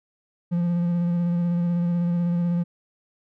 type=tone with vibrato; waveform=triangle; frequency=173.2 Hz; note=F3; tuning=14 cents flat; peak=-18 dBFS; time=0.51-2.64 s; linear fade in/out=20 ms; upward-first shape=square; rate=16 Hz; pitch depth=16 cents each way; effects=none